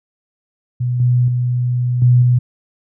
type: tone with level steps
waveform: sine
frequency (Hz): 123.47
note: B2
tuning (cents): 0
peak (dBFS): -15 / -10 / -14 / -7 / -9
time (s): 0.8-2.39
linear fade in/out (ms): 10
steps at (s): 1 / 1.28 / 2.02 / 2.22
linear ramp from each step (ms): 2
effects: none